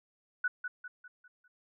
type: tone with echo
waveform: sine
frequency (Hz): 1478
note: F#6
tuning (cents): -2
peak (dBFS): -27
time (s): 0.44-0.48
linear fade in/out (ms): 5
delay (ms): 200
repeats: 5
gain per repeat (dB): -7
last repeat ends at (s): 1.48
effects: none